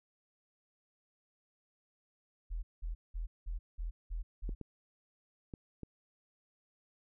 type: tone bursts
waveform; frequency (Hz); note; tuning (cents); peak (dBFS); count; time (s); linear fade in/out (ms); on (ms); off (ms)
sine; 41.2; E1; 0; -35; 7; 2.5-4.55; 20; 130; 190
type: clicks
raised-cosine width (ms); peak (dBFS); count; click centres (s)
3; -30; 4; 4.492 / 4.613 / 5.538 / 5.833
effects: none